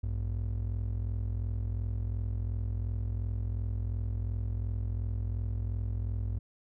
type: ring-modulated tone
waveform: triangle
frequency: 79 Hz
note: D#2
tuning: 27 cents sharp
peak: -25 dBFS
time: 0.03-6.39 s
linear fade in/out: 5 ms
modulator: 21.4 Hz
effects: none